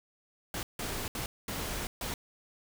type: noise bursts at uneven times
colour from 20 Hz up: pink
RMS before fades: -36 dBFS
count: 5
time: 0.54-0.63 / 0.79-1.08 / 1.15-1.26 / 1.48-1.87 / 2.01-2.14 s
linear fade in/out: 2 ms
effects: none